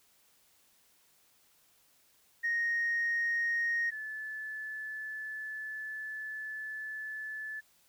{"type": "tone pair in turn", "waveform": "sine", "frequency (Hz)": [1864.7, 1735.8], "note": ["A#6", "A6"], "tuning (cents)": [0, -24], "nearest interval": "minor second", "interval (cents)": 124, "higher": "first", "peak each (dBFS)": [-27, -37], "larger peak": "first", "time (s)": [[2.43, 3.91], [3.91, 7.61]], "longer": "second", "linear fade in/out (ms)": 20, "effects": ["tanh soft clip ceiling -25 dBFS", "white hiss -67 dBFS RMS until 7.88 s"]}